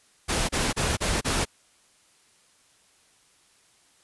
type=noise bursts; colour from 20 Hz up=pink; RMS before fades=-25 dBFS; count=5; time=0.28-1.454 s; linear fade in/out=20 ms; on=210 ms; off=31 ms; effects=white hiss -61 dBFS RMS until 4.03 s + resampled to 24000 Hz